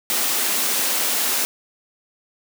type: high-pass noise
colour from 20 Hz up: white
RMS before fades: -21 dBFS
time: 0.1-1.45 s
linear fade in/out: 0 ms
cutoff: 200 Hz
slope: 96 dB/octave
effects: none